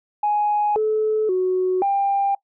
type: tone with pitch steps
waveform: sine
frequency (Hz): 834 / 432.6 / 369.7 / 795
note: G#5 / A4 / F#4 / G5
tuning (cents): +7 / -29 / -1 / +24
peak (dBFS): -16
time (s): 0.23-2.35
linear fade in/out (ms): 5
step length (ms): 530
effects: noise-tail reverb RT60 0.1 s tail -22 dB re dry + tanh soft clip ceiling -12 dBFS